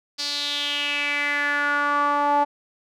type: tone with band-pass filter sweep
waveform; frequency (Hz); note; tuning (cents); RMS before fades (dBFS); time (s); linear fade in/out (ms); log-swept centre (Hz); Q
sawtooth; 289.3; D4; -26; -23; 0.18-2.45; 20; 4700 to 830; 4.8
effects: none